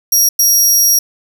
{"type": "tone bursts at uneven times", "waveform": "25% pulse", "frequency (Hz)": 5660, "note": "F8", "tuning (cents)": 22, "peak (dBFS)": -3, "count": 2, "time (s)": [[0.12, 0.29], [0.39, 0.99]], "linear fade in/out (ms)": 5, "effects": []}